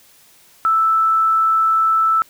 sine tone, 1318.5 Hz, E6, in tune, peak -12 dBFS, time 0.65-2.22 s, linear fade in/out 0 ms, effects white hiss -50 dBFS RMS until 2.29 s

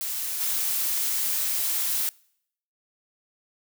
blue noise with level steps, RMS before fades -30 / -26 dBFS, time 0.01-2.09 s, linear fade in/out 0 ms, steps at 0.4 s, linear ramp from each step 10 ms, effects noise-tail reverb RT60 0.7 s tail -25 dB re dry

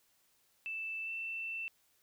sine tone with pitch glide, 2646 to 2674 Hz, E7 to E7, +6 to +24 cents, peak -37 dBFS, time 0.66-1.68 s, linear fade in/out 0 ms, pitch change +18 cents, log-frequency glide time 1.04-1.1 s, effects white hiss -72 dBFS RMS until 2.02 s

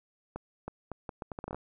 accelerating click train, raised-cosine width 1 ms, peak -23 dBFS, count 12, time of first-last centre 0.36-1.546 s, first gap 320 ms, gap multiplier 0.74, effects none

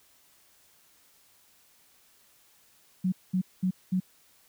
sine tone bursts, 185 Hz, F#3, in tune, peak -23 dBFS, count 4, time 3.04-4.002 s, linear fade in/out 10 ms, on 83 ms, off 210 ms, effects white hiss -62 dBFS RMS until 4.48 s

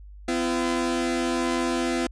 sawtooth tone pair together, 254.7 / 340 Hz, C4 / F4, -46 / -46 cents, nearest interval perfect fourth, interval 500 cents, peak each -22 dBFS, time 0.28-2.07 s, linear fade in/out 5 ms, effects added 50 Hz sine -41 dBFS peak until 2.11 s + resampled to 22050 Hz

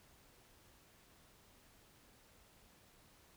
silence, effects pink hiss -66 dBFS RMS until 3.36 s

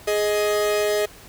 45% pulse tone pair together, 417.8 / 626 Hz, G#4 / D#5, +10 / +10 cents, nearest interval perfect fifth, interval 700 cents, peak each -21 / -23 dBFS, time 0.07-1.06 s, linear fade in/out 10 ms, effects pink hiss -45 dBFS RMS until 1.28 s

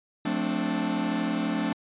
45% pulse chord, D minor seventh, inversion first, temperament equal with one note detuned, 178.8 / 220 / 261.6 / 293.7 Hz, F3 / A3 / C4 / D4, +41 / 0 / 0 / 0 cents, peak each -33 / -30 / -32 / -30 dBFS, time 0.25-1.73 s, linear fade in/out 5 ms, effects resampled to 8000 Hz

